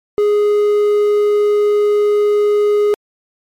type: tone with quantisation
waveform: triangle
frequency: 415.3 Hz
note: G#4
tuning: in tune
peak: -8 dBFS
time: 0.18-2.94 s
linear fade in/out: 0 ms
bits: 6
effects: MP3 64 kbps